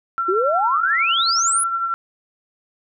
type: tone with tremolo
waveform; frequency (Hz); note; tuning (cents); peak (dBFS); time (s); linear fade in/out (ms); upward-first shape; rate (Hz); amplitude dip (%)
sine; 1356; E6; +49; -17; 0.18-1.94; 0; triangle; 11; 50
type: exponential sweep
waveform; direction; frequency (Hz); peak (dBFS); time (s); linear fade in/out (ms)
sine; up; 347.9 to 10810; -17; 0.28-1.64; 10
effects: none